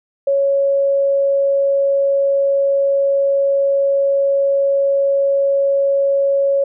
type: tone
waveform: sine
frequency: 554.4 Hz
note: C#5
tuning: in tune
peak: -12 dBFS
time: 0.27-6.64 s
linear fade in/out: 5 ms
effects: none